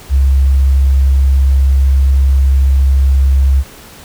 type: tone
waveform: sine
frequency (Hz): 67.5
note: C#2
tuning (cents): -45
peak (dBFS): -6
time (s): 0.09-3.64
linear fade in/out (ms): 50
effects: pink hiss -36 dBFS RMS until 4.04 s